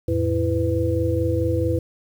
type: tone cluster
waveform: sine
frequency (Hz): 84.2 / 108.8 / 331.5 / 498.5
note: E2 / A2 / E4 / B4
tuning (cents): +37 / -19 / +10 / +16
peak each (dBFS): -24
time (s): 0.08-1.79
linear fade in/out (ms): 5
effects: 8-bit